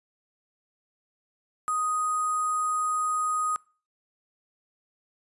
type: tone with sample-and-hold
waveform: sine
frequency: 1244.5 Hz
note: D#6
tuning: in tune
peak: -24 dBFS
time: 1.68-3.56 s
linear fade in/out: 0 ms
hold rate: 8820 Hz
effects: noise-tail reverb RT60 0.4 s tail -25 dB re dry + resampled to 24000 Hz